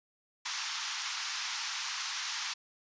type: band-pass noise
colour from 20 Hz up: white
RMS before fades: -37 dBFS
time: 0.45-2.54 s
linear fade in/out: 10 ms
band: 870 to 6500 Hz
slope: 48 dB/octave
effects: resampled to 16000 Hz